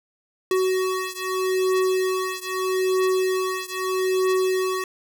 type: beating tone pair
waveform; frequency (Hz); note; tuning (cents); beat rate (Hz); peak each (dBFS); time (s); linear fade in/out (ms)
square; 373.6 / 374.39; F#4 / F#4; +17 / +20; 0.79; -24 / -25; 0.51-4.84; 2
effects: none